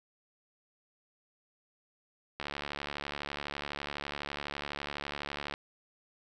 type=click train; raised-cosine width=0.3 ms; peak=-20 dBFS; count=227; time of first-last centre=2.4-5.539 s; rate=72 Hz; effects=none